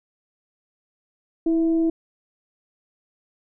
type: tone with frequency modulation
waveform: sine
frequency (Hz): 327.1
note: E4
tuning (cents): -13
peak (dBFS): -17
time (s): 1.46-1.9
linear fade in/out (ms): 5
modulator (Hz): 338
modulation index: 0.26
effects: none